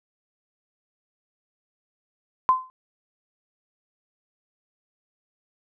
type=tone with exponential decay; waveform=sine; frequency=1031 Hz; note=C6; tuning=26 cents flat; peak=-11 dBFS; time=2.49-2.7 s; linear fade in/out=0 ms; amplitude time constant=45 ms; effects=none